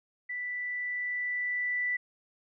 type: tone with level ramp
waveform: sine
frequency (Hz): 1975.5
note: B6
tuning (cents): 0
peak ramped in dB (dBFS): -33 to -27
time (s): 0.29-1.97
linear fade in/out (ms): 10
effects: none